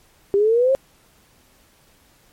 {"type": "exponential sweep", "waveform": "sine", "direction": "up", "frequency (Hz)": [392, 548], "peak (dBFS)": -13, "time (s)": [0.34, 0.75], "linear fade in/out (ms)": 0, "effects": ["pink hiss -56 dBFS RMS until 2.32 s", "MP3 64 kbps"]}